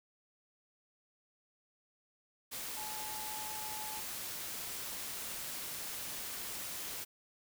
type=tone in noise; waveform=sine; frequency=860 Hz; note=A5; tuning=40 cents flat; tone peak=-45 dBFS; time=2.76-4.01 s; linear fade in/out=20 ms; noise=white; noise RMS=-42 dBFS; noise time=2.51-7.05 s; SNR=-6 dB; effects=none

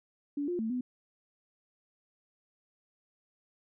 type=tone with pitch steps; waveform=sine; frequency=287.1 / 353.1 / 222.8 / 250 Hz; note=D4 / F4 / A3 / B3; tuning=-39 / +19 / +22 / +21 cents; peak=-30 dBFS; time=0.37-0.81 s; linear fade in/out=5 ms; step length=110 ms; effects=none

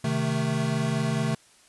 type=chord; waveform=square; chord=A diminished; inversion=first; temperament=equal with one note detuned; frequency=130.81 / 155.56 / 220.9 Hz; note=C3 / Eb3 / A3; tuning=0 / 0 / +7 cents; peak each=-29 dBFS; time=0.04-1.35 s; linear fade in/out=5 ms; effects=white hiss -57 dBFS RMS until 1.68 s + resampled to 24000 Hz

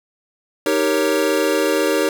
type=chord; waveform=square; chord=Eb dominant seventh; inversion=none; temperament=equal; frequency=311.1 / 392 / 466.2 / 554.4 Hz; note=Eb4 / G4 / Bb4 / Db5; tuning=0 / 0 / 0 / 0 cents; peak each=-22 dBFS; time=0.66-2.09 s; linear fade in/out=2 ms; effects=none

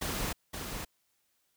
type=noise with echo; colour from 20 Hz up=pink; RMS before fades=-34 dBFS; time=0.01-0.33 s; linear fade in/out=10 ms; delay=520 ms; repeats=1; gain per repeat=-5 dB; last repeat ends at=0.85 s; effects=white hiss -75 dBFS RMS until 1.56 s

